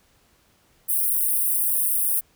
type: high-pass noise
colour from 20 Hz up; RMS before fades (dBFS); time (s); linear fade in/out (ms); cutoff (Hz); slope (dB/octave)
white; -22; 0.88-2.21; 20; 8900; 96
effects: pink hiss -61 dBFS RMS until 2.35 s